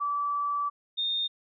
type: tone pair in turn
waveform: sine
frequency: 1156 / 3657 Hz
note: D6 / A#7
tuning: -28 / -34 cents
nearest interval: octave + minor sixth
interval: 1994 cents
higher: second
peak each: -26 dBFS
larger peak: neither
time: 0-0.7 / 0.97-1.28 s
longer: first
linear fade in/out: 20 ms
effects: none